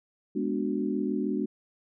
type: chord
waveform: sine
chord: G# half-diminished seventh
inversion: none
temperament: equal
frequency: 207.7 / 246.9 / 293.7 / 370 Hz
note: G#3 / B3 / D4 / F#4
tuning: 0 / 0 / 0 / 0 cents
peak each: -31 / -32 / -31 / -33 dBFS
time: 0.35-1.46 s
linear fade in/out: 10 ms
effects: none